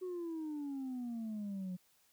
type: exponential sweep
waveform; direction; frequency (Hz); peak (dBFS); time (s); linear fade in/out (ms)
sine; down; 373.2 to 179; -36; 0.01-1.77; 20
effects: tanh soft clip ceiling -37 dBFS + white hiss -71 dBFS RMS until 2.12 s